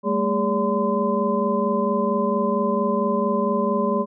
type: tone cluster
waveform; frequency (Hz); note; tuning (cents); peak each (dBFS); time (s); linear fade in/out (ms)
sine; 199.9 / 224.3 / 408.6 / 571 / 1024; G3 / A3 / G#4 / D5 / C6; +34 / +34 / -28 / -49 / -38; -25; 0.03-4.06; 50
effects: none